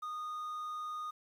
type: tone with quantisation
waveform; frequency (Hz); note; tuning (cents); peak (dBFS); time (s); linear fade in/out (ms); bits
triangle; 1232; D#6; -17; -36; 0.02-1.11; 10; 11
effects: none